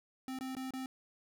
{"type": "tone with dropouts", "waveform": "square", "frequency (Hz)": 261.3, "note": "C4", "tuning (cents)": -2, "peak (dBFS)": -39, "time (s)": [0.28, 0.86], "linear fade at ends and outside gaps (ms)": 1, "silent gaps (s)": [[0.388, 0.409], [0.551, 0.567], [0.707, 0.736]], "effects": []}